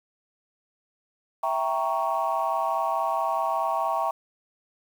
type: chord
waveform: sine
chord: E diminished seventh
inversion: none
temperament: equal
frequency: 659.3 / 784 / 932.3 / 1108.7 Hz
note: E5 / G5 / Bb5 / Db6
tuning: 0 / 0 / 0 / 0 cents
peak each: -28 dBFS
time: 1.43-4.11 s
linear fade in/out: 5 ms
effects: tanh soft clip ceiling -15 dBFS + 8-bit